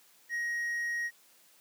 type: tone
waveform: triangle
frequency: 1885 Hz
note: A#6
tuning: 19 cents sharp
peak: -29 dBFS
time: 0.29-1.11 s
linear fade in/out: 50 ms
effects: white hiss -62 dBFS RMS until 1.6 s + high-pass 200 Hz 12 dB/octave